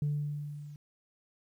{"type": "tone with level ramp", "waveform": "sine", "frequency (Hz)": 146.83, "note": "D3", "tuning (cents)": 0, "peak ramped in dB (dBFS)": [-25, -44], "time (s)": [0.02, 0.76], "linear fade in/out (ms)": 2, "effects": ["tanh soft clip ceiling -25 dBFS", "11-bit"]}